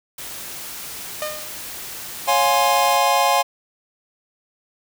white noise, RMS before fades -33 dBFS, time 0.18-2.97 s, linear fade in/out 5 ms
sawtooth tone with exponential decay, 609 Hz, D#5, 37 cents flat, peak -18 dBFS, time 1.22-1.68 s, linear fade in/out 0 ms, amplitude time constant 100 ms
square chord, Db major seventh, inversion none, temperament equal with one note detuned, 554.4 / 708.2 / 830.6 / 1046.5 Hz, Db5 / F5 / Ab5 / C6, 0 / +24 / 0 / 0 cents, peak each -24 / -21 / -20 / -21 dBFS, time 2.27-3.43 s, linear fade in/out 20 ms
effects none

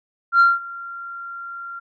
sine tone with ADSR envelope, 1381 Hz, F6, 20 cents flat, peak -7 dBFS, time 0.32-1.8 s, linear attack 80 ms, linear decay 190 ms, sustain -23 dB, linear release 17 ms, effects tanh soft clip ceiling -7 dBFS

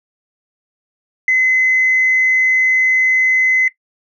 sine tone, 2040 Hz, C7, 44 cents flat, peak -9 dBFS, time 1.28-3.68 s, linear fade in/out 2 ms, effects noise-tail reverb RT60 0.1 s tail -17 dB re dry + tanh soft clip ceiling -5 dBFS

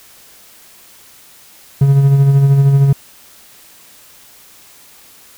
triangle tone with tremolo, 138.59 Hz, C#3, in tune, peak -3 dBFS, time 1.81-2.93 s, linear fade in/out 5 ms, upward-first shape sine, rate 13 Hz, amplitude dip 40%, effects white hiss -43 dBFS RMS until 5.37 s

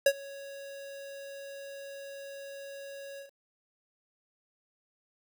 square tone with ADSR envelope, 554.4 Hz, C#5, in tune, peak -18 dBFS, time 0.06-3.31 s, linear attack 4 ms, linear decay 58 ms, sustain -24 dB, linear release 120 ms, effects 10-bit

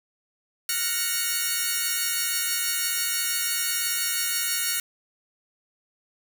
5% pulse chord, Gb major seventh, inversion third, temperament equal, 1396.9 / 1480 / 1864.7 / 2217 Hz, F6 / Gb6 / Bb6 / Db7, 0 / 0 / 0 / 0 cents, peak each -19 / -19 / -19 / -19 dBFS, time 0.69-4.8 s, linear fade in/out 2 ms, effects none

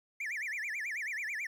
triangle tone with vibrato, 2028 Hz, B6, 45 cents sharp, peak -33 dBFS, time 0.2-1.47 s, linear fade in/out 5 ms, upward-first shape sine, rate 9.2 Hz, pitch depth 300 cents each way, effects 11-bit

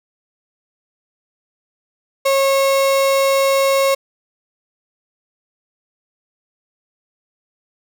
35% pulse tone, 545 Hz, C#5, 29 cents flat, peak -11 dBFS, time 2.25-3.95 s, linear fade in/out 10 ms, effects none

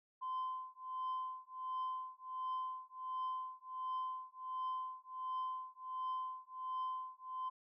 sine tone with tremolo, 1031 Hz, C6, 26 cents flat, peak -34 dBFS, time 0.21-7.5 s, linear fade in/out 20 ms, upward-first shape triangle, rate 1.4 Hz, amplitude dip 100%, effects tanh soft clip ceiling -35 dBFS

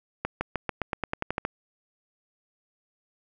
accelerating click train, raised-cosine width 0.5 ms, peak -12 dBFS, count 12, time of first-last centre 0.25-1.451 s, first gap 160 ms, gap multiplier 0.92, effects none

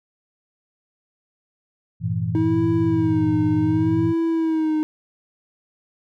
sine chord, E diminished, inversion first, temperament equal with one note detuned, 98 / 115.07 / 164.81 Hz, G2 / Bb2 / E3, 0 / -22 / 0 cents, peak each -27 / -24 / -25 dBFS, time 2-4.14 s, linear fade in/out 50 ms
triangle tone with vibrato, 318.2 Hz, D#4, 39 cents sharp, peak -16 dBFS, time 2.35-4.83 s, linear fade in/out 0 ms, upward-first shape sine, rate 0.68 Hz, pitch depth 64 cents each way
effects none

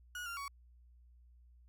35% pulse tone with pitch steps, 1454 / 1388 / 1123 Hz, F#6 / F6 / C#6, -31 / -11 / +22 cents, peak -39 dBFS, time 0.15-0.48 s, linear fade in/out 2 ms, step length 110 ms, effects added 60 Hz sine -59 dBFS peak until 1.68 s

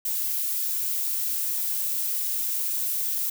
violet noise, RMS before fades -27 dBFS, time 0.05-3.3 s, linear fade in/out 5 ms, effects none

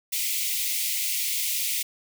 white high-pass noise, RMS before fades -27 dBFS, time 0.12-1.83 s, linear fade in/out 10 ms, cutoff 2000 Hz, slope 96 dB/octave, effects none

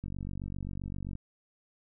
click train, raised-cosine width 5 ms, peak -26 dBFS, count 54, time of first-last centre 0.04-1.153 s, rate 47.6 Hz, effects none

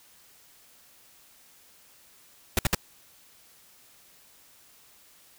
pink noise bursts, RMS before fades -22 dBFS, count 3, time 2.57-2.748 s, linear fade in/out 2 ms, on 20 ms, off 59 ms, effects white hiss -57 dBFS RMS until 5.38 s

